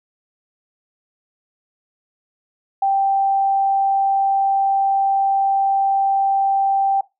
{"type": "tone", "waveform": "sine", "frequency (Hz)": 784, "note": "G5", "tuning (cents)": 0, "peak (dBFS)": -14, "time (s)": [2.82, 7.01], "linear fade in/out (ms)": 5, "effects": ["noise-tail reverb RT60 0.2 s tail -18 dB re dry"]}